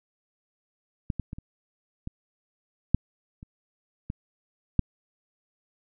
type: clicks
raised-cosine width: 5 ms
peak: -15 / -17 / -23 / -27 / -21 / -6 / -30 / -19 / -7 dBFS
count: 9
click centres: 1.102 / 1.197 / 1.331 / 1.385 / 2.074 / 2.946 / 3.429 / 4.101 / 4.793 s
effects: none